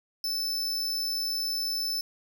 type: tone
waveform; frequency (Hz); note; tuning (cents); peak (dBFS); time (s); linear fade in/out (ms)
45% pulse; 5274; E8; 0; -28; 0.24-2.01; 2
effects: none